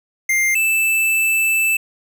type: tone pair in turn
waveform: square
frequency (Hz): 2100 / 2641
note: C7 / E7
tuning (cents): +6 / +3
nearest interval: major third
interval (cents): 397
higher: second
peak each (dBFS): -15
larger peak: neither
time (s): 0.29-0.55 / 0.55-1.77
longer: second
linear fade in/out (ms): 5
effects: none